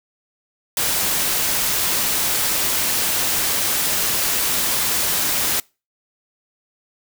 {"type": "noise", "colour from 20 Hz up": "white", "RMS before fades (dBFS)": -20, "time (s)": [0.77, 5.6], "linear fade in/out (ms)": 2, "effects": ["noise-tail reverb RT60 0.3 s tail -26 dB re dry"]}